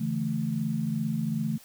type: chord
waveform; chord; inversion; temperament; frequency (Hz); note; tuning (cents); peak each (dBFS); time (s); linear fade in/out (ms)
sine; A major; first; equal with one note detuned; 142.16 / 164.81 / 220; C#3 / E3 / A3; +44 / 0 / 0; -32 / -31 / -29; 0-1.58; 10
effects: white hiss -53 dBFS RMS until 1.64 s